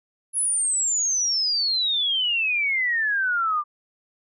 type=exponential sweep; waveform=sine; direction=down; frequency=10600 to 1174.7 Hz; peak=-20 dBFS; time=0.33-3.64 s; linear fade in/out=50 ms; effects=none